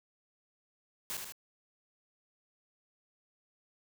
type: noise with echo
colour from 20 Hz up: white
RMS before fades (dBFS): -38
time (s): 1.1-1.17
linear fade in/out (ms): 0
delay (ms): 76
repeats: 2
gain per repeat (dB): -4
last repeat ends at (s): 1.322
effects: none